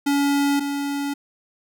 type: tone pair in turn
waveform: square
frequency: 283 / 283 Hz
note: C#4 / C#4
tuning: +36 / +36 cents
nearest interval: unison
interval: 0 cents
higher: neither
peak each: -18 / -24 dBFS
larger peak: first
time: 0.06-0.6 / 0.6-1.14 s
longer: neither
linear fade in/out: 10 ms
effects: none